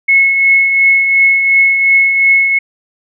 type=tone with tremolo; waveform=sine; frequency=2186 Hz; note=C#7; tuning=25 cents flat; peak=-4 dBFS; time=0.08-2.59 s; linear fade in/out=10 ms; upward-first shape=triangle; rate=2.8 Hz; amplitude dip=50%; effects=none